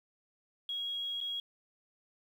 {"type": "tone with dropouts", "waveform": "sine", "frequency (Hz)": 3302, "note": "G#7", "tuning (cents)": -11, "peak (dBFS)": -34, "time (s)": [0.69, 1.4], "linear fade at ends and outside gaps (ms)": 2, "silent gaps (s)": [1.205, 1.211], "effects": ["10-bit"]}